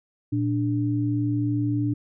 sine tone pair together, 116.54 / 293.5 Hz, A#2 / D4, 0 / -1 cents, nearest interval octave + major third, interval 1599 cents, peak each -24 dBFS, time 0.32-1.94 s, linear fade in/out 10 ms, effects none

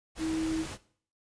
sine tone in noise, 320 Hz, D#4, 49 cents sharp, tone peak -28 dBFS, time 0.18-0.66 s, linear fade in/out 50 ms, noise pink, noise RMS -40 dBFS, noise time 0.15-0.78 s, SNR +9 dB, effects noise-tail reverb RT60 0.5 s tail -17 dB re dry + resampled to 22050 Hz

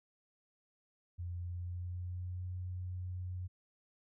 sine tone with pitch glide, 87.7 to 90.79 Hz, F2 to F#2, +8 to -32 cents, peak -38 dBFS, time 1.18-3.48 s, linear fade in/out 20 ms, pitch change +60 cents, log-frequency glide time 1.38-2.48 s, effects none

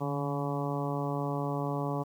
harmonic tone with a mistuned harmonic, 141.9 Hz, C#3, 41 cents sharp, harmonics 1 / 2 / 3 / 4 / 5 / 6 / 7 / 8, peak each -33 / -36 / -38 / -39 / -40 / -41 / -41 / -42 dBFS, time 0-2.04 s, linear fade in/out 20 ms, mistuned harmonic 1, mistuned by +52 cents, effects 10-bit

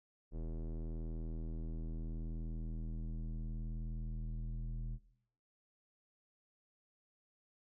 square tone with low-pass filter sweep, 40.35 Hz, E1, 36 cents flat, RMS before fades -41 dBFS, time 0.31-4.99 s, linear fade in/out 50 ms, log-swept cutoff 420 to 150 Hz, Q 1.4, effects noise-tail reverb RT60 0.7 s tail -18 dB re dry

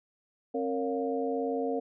sine tone cluster, 267.8 / 462.1 / 560 / 707 Hz, C4 / A#4 / C#5 / F5, +40 / -15 / +18 / +21 cents, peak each -33 / -31 / -37 / -36 dBFS, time 0.54-1.8 s, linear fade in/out 10 ms, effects none

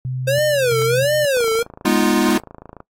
sine tone with tremolo, 128.6 Hz, C3, 30 cents flat, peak -21 dBFS, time 0.05-1.25 s, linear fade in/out 0 ms, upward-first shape square, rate 1.5 Hz, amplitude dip 60%
square tone with vibrato, 520 Hz, C5, 11 cents flat, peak -15 dBFS, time 0.27-1.63 s, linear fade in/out 10 ms, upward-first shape sine, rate 1.4 Hz, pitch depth 270 cents each way
click train, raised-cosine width 1 ms, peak -22 dBFS, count 40, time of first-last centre 1.37-2.804 s, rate 27.2 Hz
square chord, F half-diminished seventh, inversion first, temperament equal, 207.7 / 246.9 / 311.1 / 349.2 Hz, Ab3 / Cb4 / Eb4 / F4, 0 / 0 / 0 / 0 cents, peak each -20 dBFS, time 1.85-2.38 s, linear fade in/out 5 ms
effects noise-tail reverb RT60 0.1 s tail -20 dB re dry + AAC 48 kbps

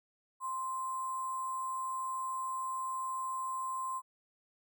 sine tone with sample-and-hold, 1046.5 Hz, C6, in tune, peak -34 dBFS, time 0.4-4.02 s, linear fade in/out 50 ms, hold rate 8820 Hz, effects none

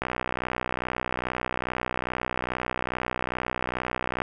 click train, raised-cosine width 0.5 ms, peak -12 dBFS, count 263, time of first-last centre 0.02-4.219 s, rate 62.4 Hz, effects none

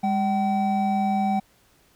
triangle tone pair together, 202.9 / 766 Hz, G#3 / G5, -40 / -40 cents, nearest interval octave + major seventh, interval 2300 cents, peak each -21 / -21 dBFS, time 0.03-1.4 s, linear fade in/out 10 ms, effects pink hiss -60 dBFS RMS until 1.95 s

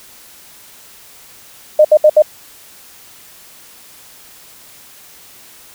sine tone bursts, 610 Hz, D#5, 34 cents flat, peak -3 dBFS, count 4, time 1.79-2.222 s, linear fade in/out 5 ms, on 57 ms, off 68 ms, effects white hiss -41 dBFS RMS until 5.74 s

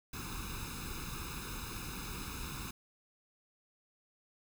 pink noise with comb filter, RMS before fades -42 dBFS, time 0.13-2.71 s, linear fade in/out 5 ms, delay 0.78 ms, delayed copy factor +0.95, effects none

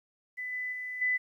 sine tone with level steps, 2000 Hz, B6, 21 cents sharp, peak -34 / -32 / -35 / -25 dBFS, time 0.37-1.18 s, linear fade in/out 20 ms, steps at 0.52 / 0.72 / 1.01 s, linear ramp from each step 10 ms, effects 11-bit

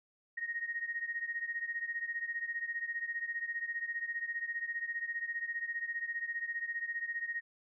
sine beating tone pair, 1864.7 / 1879.7 Hz, A#6 / A#6, 0 / +14 cents, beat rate 15 Hz, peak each -37 / -40 dBFS, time 0.37-7.41 s, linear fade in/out 10 ms, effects none

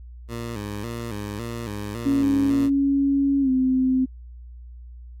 15% pulse tone with vibrato, 110 Hz, A2, in tune, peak -23 dBFS, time 0.28-2.7 s, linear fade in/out 50 ms, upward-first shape square, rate 1.8 Hz, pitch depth 110 cents each way
sine tone with pitch glide, 277.6 to 259 Hz, C#4 to C4, +3 to -17 cents, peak -17 dBFS, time 2.05-4.06 s, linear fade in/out 20 ms, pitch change -120 cents, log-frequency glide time 3.41-3.5 s
effects added 60 Hz sine -38 dBFS peak until 5.2 s + AAC 64 kbps

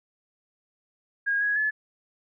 sine tone with pitch steps, 1632 / 1664 / 1720 Hz, G#6 / G#6 / A6, -31 / +3 / -40 cents, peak -22 dBFS, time 1.26-1.71 s, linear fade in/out 20 ms, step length 150 ms, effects none

